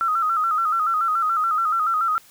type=tone with vibrato; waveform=sine; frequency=1300 Hz; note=E6; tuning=24 cents flat; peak=-18 dBFS; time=0.01-2.18 s; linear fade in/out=0 ms; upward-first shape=square; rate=7 Hz; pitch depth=66 cents each way; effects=white hiss -51 dBFS RMS until 2.3 s